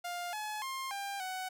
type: tone with pitch steps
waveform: sawtooth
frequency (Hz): 703 / 851 / 1062 / 797 / 747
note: F5 / G#5 / C6 / G5 / F#5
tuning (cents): +11 / +42 / +25 / +28 / +16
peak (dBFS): -33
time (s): 0.04-1.49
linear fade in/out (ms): 10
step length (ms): 290
effects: none

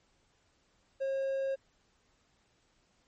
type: tone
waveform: triangle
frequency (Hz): 540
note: C#5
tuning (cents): -45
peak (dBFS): -28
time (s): 1-1.56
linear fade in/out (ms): 20
effects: pink hiss -71 dBFS RMS until 3.07 s + MP3 32 kbps

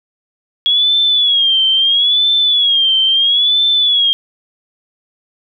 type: tone with vibrato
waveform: sine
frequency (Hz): 3322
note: G#7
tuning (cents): 0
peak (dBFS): -9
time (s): 0.66-4.13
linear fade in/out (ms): 0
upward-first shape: sine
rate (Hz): 0.75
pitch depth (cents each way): 110
effects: none

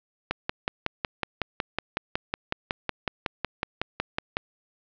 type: click train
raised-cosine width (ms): 0.3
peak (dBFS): -9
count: 23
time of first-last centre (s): 0.31-4.369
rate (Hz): 5.42
effects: low-pass 4000 Hz 12 dB/octave

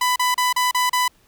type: tone bursts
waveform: sawtooth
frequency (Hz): 997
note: B5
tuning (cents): +16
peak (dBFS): -13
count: 6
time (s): 0.01-1.08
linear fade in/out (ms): 5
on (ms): 150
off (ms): 34
effects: pink hiss -58 dBFS RMS until 1.27 s

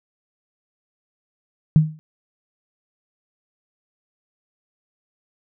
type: tone with exponential decay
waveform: sine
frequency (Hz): 155.56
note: D#3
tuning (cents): 0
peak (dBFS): -6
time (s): 1.76-1.99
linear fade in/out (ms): 0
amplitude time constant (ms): 50
effects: none

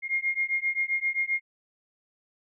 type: beating tone pair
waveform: sine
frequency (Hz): 2129 / 2136.6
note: C7 / C7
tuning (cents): +30 / +36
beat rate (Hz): 7.6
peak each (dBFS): -28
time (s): 0.02-1.41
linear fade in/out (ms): 50
effects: none

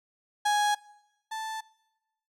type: tone pair in turn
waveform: 35% pulse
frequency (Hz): 830.6 / 880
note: G#5 / A5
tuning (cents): 0 / 0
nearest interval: minor second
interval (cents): 100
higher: second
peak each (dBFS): -21 / -31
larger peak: first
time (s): 0.45-0.75 / 1.31-1.61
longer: neither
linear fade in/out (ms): 10
effects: noise-tail reverb RT60 1.0 s tail -23 dB re dry + low-pass 10000 Hz 12 dB/octave

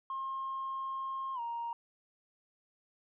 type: tone with pitch glide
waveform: sine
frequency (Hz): 1069 to 936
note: C6 to A#5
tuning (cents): +37 to +7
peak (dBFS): -34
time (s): 0.1-1.73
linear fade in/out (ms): 2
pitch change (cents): -230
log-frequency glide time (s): 1.34-1.4
effects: tanh soft clip ceiling -31 dBFS

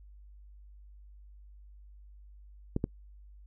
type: clicks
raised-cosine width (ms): 3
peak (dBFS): -16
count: 2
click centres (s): 2.764 / 2.841
effects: noise-tail reverb RT60 0.1 s tail -25 dB re dry + added 50 Hz sine -50 dBFS peak until 3.46 s

